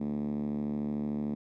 5% pulse tone with band-pass filter, 73.42 Hz, D2, in tune, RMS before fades -33 dBFS, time 0-1.35 s, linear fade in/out 10 ms, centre 220 Hz, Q 4.1, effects none

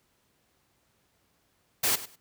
white noise with echo, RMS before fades -25 dBFS, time 1.83-1.96 s, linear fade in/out 10 ms, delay 100 ms, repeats 2, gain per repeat -15 dB, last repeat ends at 2.16 s, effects pink hiss -70 dBFS RMS until 2.2 s + high-pass 60 Hz 12 dB/octave

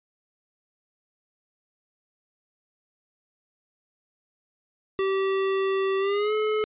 square tone with pitch glide, 386.8 to 429.2 Hz, G4 to A4, -23 to -43 cents, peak -23 dBFS, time 4.99-6.64 s, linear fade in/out 0 ms, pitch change +180 cents, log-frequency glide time 5.99-6.33 s, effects resampled to 8000 Hz

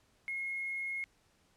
triangle tone with hard clipping, 2159 Hz, C#7, 46 cents flat, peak -35 dBFS, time 0.28-1.04 s, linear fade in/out 0 ms, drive 3 dB, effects pink hiss -70 dBFS RMS until 1.56 s + low-pass 10000 Hz 12 dB/octave

